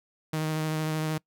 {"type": "tone with vibrato", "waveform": "sawtooth", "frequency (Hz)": 156.3, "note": "D#3", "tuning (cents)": 8, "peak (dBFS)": -23, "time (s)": [0.33, 1.18], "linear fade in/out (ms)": 5, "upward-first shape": "triangle", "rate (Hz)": 13, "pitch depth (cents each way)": 18, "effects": ["noise-tail reverb RT60 0.1 s tail -24 dB re dry"]}